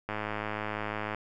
click train, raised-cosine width 0.5 ms, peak -18 dBFS, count 113, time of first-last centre 0.09-1.147 s, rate 106 Hz, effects none

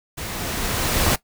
pink noise with level ramp, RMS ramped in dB -31 to -18 dBFS, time 0.17-1.16 s, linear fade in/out 10 ms, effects noise-tail reverb RT60 0.1 s tail -17 dB re dry

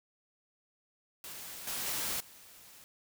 white noise with level steps, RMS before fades -45 / -37 / -35 / -55 dBFS, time 1.24-2.84 s, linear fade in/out 0 ms, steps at 1.67 / 1.86 / 2.2 s, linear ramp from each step 5 ms, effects none

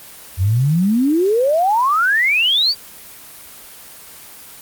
sine exponential sweep, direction up, 86.4 to 4791 Hz, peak -12 dBFS, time 0.37-2.75 s, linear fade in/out 50 ms, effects white hiss -38 dBFS RMS until 4.61 s + Opus 24 kbps

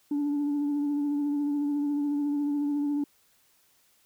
sine tone with vibrato, 289.6 Hz, D4, 24 cents flat, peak -23 dBFS, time 0.11-3.04 s, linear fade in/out 5 ms, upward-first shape triangle, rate 14 Hz, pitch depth 31 cents each way, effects tanh soft clip ceiling -23 dBFS + white hiss -65 dBFS RMS until 4.05 s

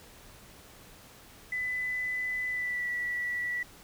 triangle tone with pitch glide, 2001 to 1951.9 Hz, B6 to B6, +22 to -21 cents, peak -26 dBFS, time 1.52-3.63 s, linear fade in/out 5 ms, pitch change -43 cents, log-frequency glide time 2.49-2.88 s, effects tanh soft clip ceiling -28 dBFS + pink hiss -53 dBFS RMS until 3.83 s

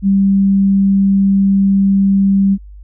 sine tone, 196 Hz, G3, in tune, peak -8 dBFS, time 0.02-2.58 s, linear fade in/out 50 ms, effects added 50 Hz sine -32 dBFS peak until 2.83 s

